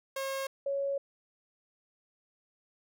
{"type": "tone pair in turn", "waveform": ["sawtooth", "sine"], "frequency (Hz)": [540, 555.8], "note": ["C#5", "C#5"], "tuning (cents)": [-45, 4], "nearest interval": "unison", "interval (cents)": 49, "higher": "second", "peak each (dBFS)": [-29, -29], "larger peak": "neither", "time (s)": [[0.16, 0.47], [0.66, 0.98]], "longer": "second", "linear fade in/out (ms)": 5, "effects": []}